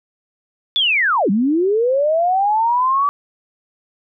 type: linear two-way sweep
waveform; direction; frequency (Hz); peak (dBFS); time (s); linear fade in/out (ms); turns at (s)
sine; down then up; 3520 to 185 to 1157; -13; 0.76-3.09; 0; 1.3
effects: none